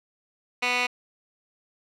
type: tone with band-pass filter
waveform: 15% pulse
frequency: 246.9 Hz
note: B3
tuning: in tune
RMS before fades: -25 dBFS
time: 0.62-0.87 s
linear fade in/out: 10 ms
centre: 2500 Hz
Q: 1.8
effects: none